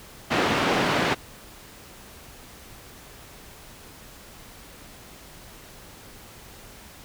pink band-pass noise, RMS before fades -23 dBFS, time 0.3-1.15 s, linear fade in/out 20 ms, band 190 to 3000 Hz, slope 12 dB/octave, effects pink hiss -46 dBFS RMS until 7.04 s

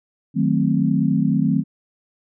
sine chord, D# diminished seventh, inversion none, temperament equal, 155.56 / 185 / 220 / 261.6 Hz, D#3 / F#3 / A3 / C4, 0 / 0 / 0 / 0 cents, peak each -21 dBFS, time 0.34-1.64 s, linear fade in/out 50 ms, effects none

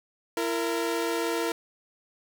sawtooth tone pair together, 335.6 / 462.5 Hz, E4 / A#4, +31 / -14 cents, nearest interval tritone, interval 555 cents, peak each -25 / -25 dBFS, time 0.37-1.52 s, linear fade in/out 2 ms, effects none

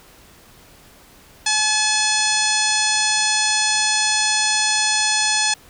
harmonic tone, 856 Hz, A5, 48 cents flat, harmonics 1 / 2 / 3 / 4 / 5 / 6 / 7 / 8 / 10, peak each -25 / -25 / -25 / -25 / -25 / -25 / -25 / -25 / -25 dBFS, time 1.46-5.54 s, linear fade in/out 5 ms, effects pink hiss -48 dBFS RMS until 5.69 s

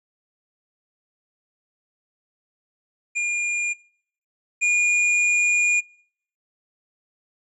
square tone pair in turn, 2415 / 2432 Hz, D7 / D#7, +48 / -40 cents, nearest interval unison, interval 12 cents, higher second, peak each -22 / -18 dBFS, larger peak second, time 3.15-3.74 / 4.61-5.81 s, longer second, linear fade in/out 20 ms, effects noise-tail reverb RT60 0.6 s tail -24 dB re dry + resampled to 24000 Hz

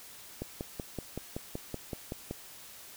click train, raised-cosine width 2 ms, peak -22 dBFS, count 11, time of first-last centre 0.42-2.31 s, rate 5.29 Hz, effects white hiss -50 dBFS RMS until 2.96 s

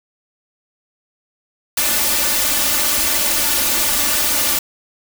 white noise with comb filter, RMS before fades -17 dBFS, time 1.77-4.59 s, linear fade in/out 5 ms, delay 3.4 ms, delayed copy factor +1, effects none

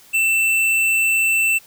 sine tone with hard clipping, 2671 Hz, E7, 22 cents sharp, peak -16 dBFS, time 0.13-1.59 s, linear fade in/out 20 ms, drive 12 dB, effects white hiss -48 dBFS RMS until 1.66 s

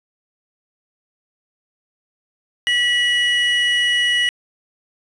triangle tone pair together, 1944 / 2919 Hz, B6 / F#7, -28 / -24 cents, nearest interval perfect fifth, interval 704 cents, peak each -16 dBFS, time 2.67-4.29 s, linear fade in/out 0 ms, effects resampled to 24000 Hz + 7-bit

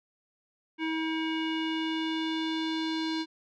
square tone with low-pass filter sweep, 320 Hz, D#4, 49 cents sharp, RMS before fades -31 dBFS, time 0.78-3.26 s, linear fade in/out 50 ms, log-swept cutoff 2500 to 4200 Hz, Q 3.7, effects none

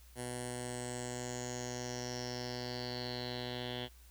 10% pulse tone with low-pass filter sweep, 123.4 Hz, B2, 1 cent flat, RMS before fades -41 dBFS, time 0.15-3.89 s, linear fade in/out 50 ms, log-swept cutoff 10000 to 3400 Hz, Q 7.2, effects added 60 Hz sine -56 dBFS peak until 4.1 s + white hiss -64 dBFS RMS until 4.1 s

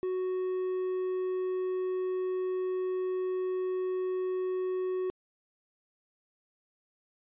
triangle tone, 370 Hz, F#4, in tune, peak -27 dBFS, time 0.03-5.1 s, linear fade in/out 0 ms, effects resampled to 8000 Hz

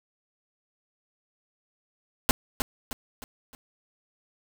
pink noise with echo, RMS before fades -20 dBFS, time 2.29-2.31 s, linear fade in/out 0 ms, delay 310 ms, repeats 4, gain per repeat -7 dB, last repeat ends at 3.55 s, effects none

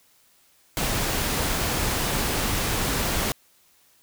pink noise, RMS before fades -25 dBFS, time 0.77-3.32 s, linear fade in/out 0 ms, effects white hiss -60 dBFS RMS until 4.02 s

